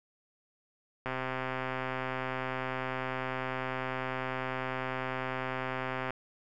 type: click train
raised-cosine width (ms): 0.5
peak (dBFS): -19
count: 657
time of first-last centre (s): 1.06-6.106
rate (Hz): 130
effects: none

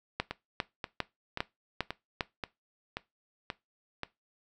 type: two click trains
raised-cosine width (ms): 0.3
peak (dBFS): -18 / -13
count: 8 / 6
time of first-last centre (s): 0.31-4.033 / 0.2-2.208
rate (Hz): 1.88 / 2.49
effects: noise-tail reverb RT60 0.2 s tail -19 dB re dry

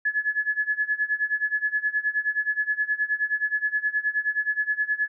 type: tone with tremolo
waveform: sine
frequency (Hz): 1707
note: G#6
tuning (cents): +47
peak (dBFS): -19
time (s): 0.05-5.08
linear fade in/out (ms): 5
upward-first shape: sine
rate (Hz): 9.5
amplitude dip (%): 90
effects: none

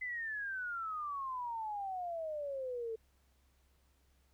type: exponential sweep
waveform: sine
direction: down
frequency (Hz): 2042 to 440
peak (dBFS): -37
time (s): 0.01-2.96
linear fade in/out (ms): 10
effects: added 66 Hz sine -69 dBFS peak until 4.33 s + pink hiss -75 dBFS RMS until 4.33 s

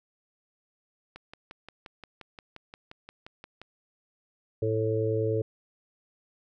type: click train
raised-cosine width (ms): 0.3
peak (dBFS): -27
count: 15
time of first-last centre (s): 1.16-3.616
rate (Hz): 5.7
type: harmonic tone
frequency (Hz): 110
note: A2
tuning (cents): 0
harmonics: 1 / 3 / 4 / 5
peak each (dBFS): -29 / -34 / -27 / -34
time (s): 4.62-5.42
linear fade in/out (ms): 5
effects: none

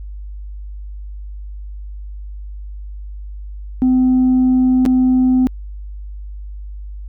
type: tone with dropouts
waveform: sine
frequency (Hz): 255.7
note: C4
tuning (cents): -40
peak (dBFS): -8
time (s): 3.82-5.47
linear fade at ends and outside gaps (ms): 0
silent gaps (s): 4.853-4.861
effects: tanh soft clip ceiling -8 dBFS + added 50 Hz sine -27 dBFS peak until 7.08 s

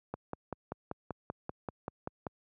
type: click train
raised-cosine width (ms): 1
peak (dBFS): -22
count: 12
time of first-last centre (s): 0.14-2.268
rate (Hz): 5.17
effects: high-pass 80 Hz 12 dB/octave

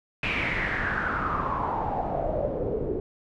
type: noise with low-pass filter sweep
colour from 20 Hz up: pink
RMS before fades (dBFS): -28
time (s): 0.23-3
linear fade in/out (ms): 2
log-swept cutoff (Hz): 2600 to 390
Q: 6.5
effects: none

